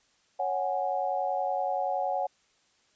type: chord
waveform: sine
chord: C# suspended fourth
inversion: none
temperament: equal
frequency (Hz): 554.4 / 740 / 830.6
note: C#5 / F#5 / G#5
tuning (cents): 0 / 0 / 0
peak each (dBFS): -32 / -29 / -33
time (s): 0.39-2.27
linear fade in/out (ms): 10
effects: white hiss -67 dBFS RMS until 2.95 s + resampled to 16000 Hz